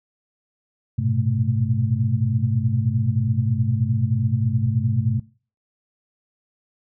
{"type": "tone cluster", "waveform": "sine", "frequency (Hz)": [102.7, 116.4, 125.9, 218.5], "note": ["G#2", "A#2", "B2", "A3"], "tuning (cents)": [-19, -2, 34, -12], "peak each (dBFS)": [-23, -24, -22, -28], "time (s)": [0.98, 5.2], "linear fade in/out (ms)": 10, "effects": ["noise-tail reverb RT60 0.4 s tail -22 dB re dry"]}